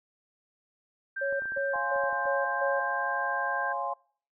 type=tone with pitch glide; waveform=sine; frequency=1574 to 1584.9 Hz; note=G6 to G6; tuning=+7 to +19 cents; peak=-31 dBFS; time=1.16-3.73 s; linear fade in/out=10 ms; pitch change=+12 cents; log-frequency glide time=2.15-3.04 s
type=tone bursts; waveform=sine; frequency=555 Hz; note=C#5; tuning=2 cents sharp; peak=-28 dBFS; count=5; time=1.21-2.8 s; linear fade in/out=10 ms; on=190 ms; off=160 ms
type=clicks; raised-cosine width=1 ms; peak=-34 dBFS; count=10; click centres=1.326 / 1.421 / 1.456 / 1.521 / 1.573 / 1.759 / 1.961 / 2.038 / 2.128 / 2.256 s
type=chord; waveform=sine; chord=Db major seventh; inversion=none; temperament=equal; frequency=554.4 / 698.5 / 830.6 / 1046.5 Hz; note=Db5 / F5 / Ab5 / C6; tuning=0 / 0 / 0 / 0 cents; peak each=-37 / -35 / -34 / -33 dBFS; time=1.73-3.94 s; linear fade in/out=10 ms
effects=noise-tail reverb RT60 0.5 s tail -25 dB re dry